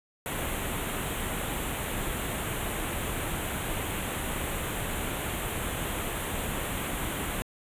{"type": "band-stop noise", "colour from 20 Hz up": "pink", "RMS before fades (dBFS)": -32, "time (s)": [0.26, 7.42], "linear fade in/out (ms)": 0, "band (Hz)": [3600, 7200], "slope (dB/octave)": 48, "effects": ["resampled to 32000 Hz"]}